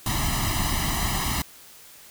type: noise with comb filter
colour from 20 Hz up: pink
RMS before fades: -25 dBFS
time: 0.06-1.42 s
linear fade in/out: 2 ms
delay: 1 ms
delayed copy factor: +0.95
effects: white hiss -48 dBFS RMS until 2.1 s